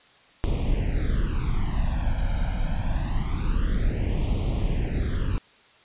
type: noise with flanger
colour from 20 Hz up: brown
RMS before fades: -24 dBFS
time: 0.44-5.38 s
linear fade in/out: 0 ms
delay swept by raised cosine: 0.31 to 1.31 ms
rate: 0.25 Hz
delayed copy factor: +1
effects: white hiss -55 dBFS RMS until 5.84 s + resampled to 8000 Hz